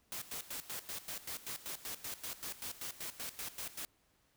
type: noise with tremolo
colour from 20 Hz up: white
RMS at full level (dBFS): -42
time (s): 0.12-3.85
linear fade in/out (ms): 0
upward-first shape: square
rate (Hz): 5.2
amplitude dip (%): 80
effects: pink hiss -73 dBFS RMS until 4.36 s